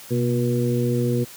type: harmonic tone with a mistuned harmonic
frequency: 120.2 Hz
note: B2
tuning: 46 cents flat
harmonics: 1 / 2 / 3 / 4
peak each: -21 / -24 / -26 / -27 dBFS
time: 0.1-1.25 s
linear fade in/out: 20 ms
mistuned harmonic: 1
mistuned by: +80 cents
effects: white hiss -42 dBFS RMS until 1.36 s + high-pass 80 Hz 12 dB/octave